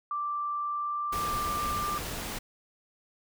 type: tone with pitch glide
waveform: sine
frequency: 1174.7 to 1187 Hz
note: D6 to D6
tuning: 0 to +18 cents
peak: -29 dBFS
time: 0.11-1.98 s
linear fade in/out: 2 ms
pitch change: +18 cents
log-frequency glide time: 0.57-1.84 s
type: noise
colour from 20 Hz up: pink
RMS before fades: -36 dBFS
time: 1.12-2.39 s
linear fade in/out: 10 ms
effects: none